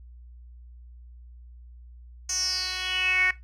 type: tone with band-pass filter sweep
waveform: 10% pulse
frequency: 369.6 Hz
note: F#4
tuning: 2 cents flat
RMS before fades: -26 dBFS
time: 2.29-3.31 s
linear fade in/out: 5 ms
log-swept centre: 6500 to 2000 Hz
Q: 8.1
effects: noise-tail reverb RT60 0.2 s tail -18 dB re dry + added 60 Hz sine -44 dBFS peak until 3.43 s